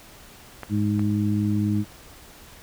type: clicks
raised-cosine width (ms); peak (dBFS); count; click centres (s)
0.5; -18 / -21; 2; 0.633 / 0.994
type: harmonic tone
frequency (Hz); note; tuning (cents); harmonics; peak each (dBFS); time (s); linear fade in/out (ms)
104.1; G#2; +5; 1 / 2 / 3; -24 / -23 / -27; 0.69-1.85; 50
effects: pink hiss -47 dBFS RMS until 2.62 s